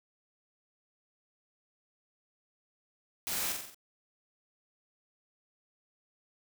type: noise with echo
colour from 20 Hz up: white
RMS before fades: -35 dBFS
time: 3.27-3.52 s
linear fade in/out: 0 ms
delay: 45 ms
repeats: 5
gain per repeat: -4 dB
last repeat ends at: 3.745 s
effects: none